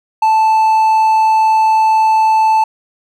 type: tone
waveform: triangle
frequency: 878 Hz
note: A5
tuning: 4 cents flat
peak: -6 dBFS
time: 0.22-2.64 s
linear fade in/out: 5 ms
effects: none